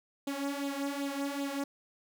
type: tone with flanger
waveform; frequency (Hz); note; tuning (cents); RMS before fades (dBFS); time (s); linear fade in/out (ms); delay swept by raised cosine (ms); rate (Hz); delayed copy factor
sawtooth; 280; C#4; +18; -35; 0.27-1.64; 5; 0.26 to 3.46; 2.6; +0.65
effects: none